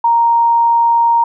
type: tone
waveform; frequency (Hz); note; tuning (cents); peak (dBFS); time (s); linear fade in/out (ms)
sine; 932.3; A#5; 0; -8; 0.04-1.24; 5
effects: none